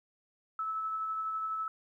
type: tone with tremolo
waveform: sine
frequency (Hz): 1305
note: E6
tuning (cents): -18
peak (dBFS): -31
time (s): 0.59-1.68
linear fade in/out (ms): 2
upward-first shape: sine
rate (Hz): 12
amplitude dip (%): 25
effects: 12-bit